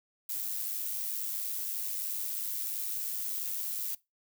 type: noise with amplitude modulation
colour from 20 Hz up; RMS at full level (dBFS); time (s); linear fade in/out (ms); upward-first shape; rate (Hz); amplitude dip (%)
violet; -33; 0.29-3.95; 5; sine; 103; 45
effects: noise-tail reverb RT60 0.2 s tail -20 dB re dry